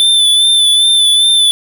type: tone with vibrato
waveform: square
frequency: 3520 Hz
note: A7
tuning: in tune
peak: -7 dBFS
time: 0-1.51 s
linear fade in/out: 0 ms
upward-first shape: sine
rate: 2.5 Hz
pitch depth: 32 cents each way
effects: 7-bit